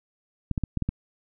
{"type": "clicks", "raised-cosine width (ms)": 5, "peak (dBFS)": -13, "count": 6, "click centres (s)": [0.513, 0.578, 0.637, 0.773, 0.823, 0.89], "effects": []}